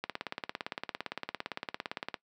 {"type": "click train", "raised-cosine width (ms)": 0.3, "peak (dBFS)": -18, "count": 38, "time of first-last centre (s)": [0.04, 2.142], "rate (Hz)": 17.6, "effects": ["noise-tail reverb RT60 0.1 s tail -19 dB re dry", "high-pass 200 Hz 12 dB/octave"]}